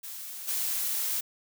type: noise with level steps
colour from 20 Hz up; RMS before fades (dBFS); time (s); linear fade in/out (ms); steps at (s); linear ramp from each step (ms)
blue; -40 / -30; 0.03-1.21; 10; 0.47; 20
effects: none